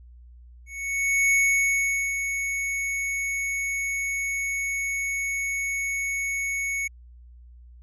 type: tone with ADSR envelope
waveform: square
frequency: 2217 Hz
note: C#7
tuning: in tune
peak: -18 dBFS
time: 0.66-6.88 s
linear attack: 660 ms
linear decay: 810 ms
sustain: -8 dB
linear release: 11 ms
effects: added 60 Hz sine -45 dBFS peak until 7.82 s + resampled to 24000 Hz